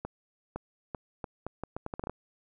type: accelerating click train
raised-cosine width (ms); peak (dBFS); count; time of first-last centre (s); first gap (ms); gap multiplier
1; -21; 13; 0.05-2.096; 510; 0.76
effects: none